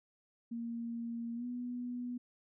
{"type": "tone with pitch glide", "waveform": "sine", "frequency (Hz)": [233.1, 245.1], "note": ["A#3", "B3"], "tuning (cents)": [0, -13], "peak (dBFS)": -37, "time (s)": [0.51, 2.18], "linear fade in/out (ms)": 10, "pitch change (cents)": 87, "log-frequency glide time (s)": [1.35, 1.45], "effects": []}